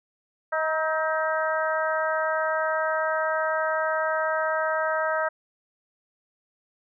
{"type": "harmonic tone with a mistuned harmonic", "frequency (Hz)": 315.2, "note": "D#4", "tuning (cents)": 23, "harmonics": [2, 3, 4, 5, 6], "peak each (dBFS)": [-26, -31, -29, -29, -36], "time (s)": [0.52, 5.29], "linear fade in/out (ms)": 10, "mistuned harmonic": 4, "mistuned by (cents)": 29, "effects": []}